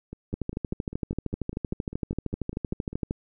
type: two click trains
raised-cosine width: 3 ms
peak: -24 / -15 dBFS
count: 15 / 37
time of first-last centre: 0.13-2.93 / 0.34-3.109 s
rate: 5 / 13 Hz
effects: none